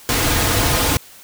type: noise with comb filter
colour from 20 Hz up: pink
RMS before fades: -17 dBFS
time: 0.09-0.97 s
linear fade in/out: 0 ms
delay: 5.2 ms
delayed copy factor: -0.5
effects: white hiss -43 dBFS RMS until 1.23 s